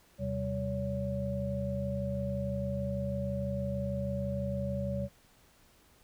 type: tone cluster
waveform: sine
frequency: 77 / 128.6 / 194.9 / 566 Hz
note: D#2 / C3 / G3 / C#5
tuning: -17 / -30 / -10 / +36 cents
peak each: -39 / -36 / -36 / -36 dBFS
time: 0.18-5.09 s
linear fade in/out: 50 ms
effects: pink hiss -63 dBFS RMS until 6.03 s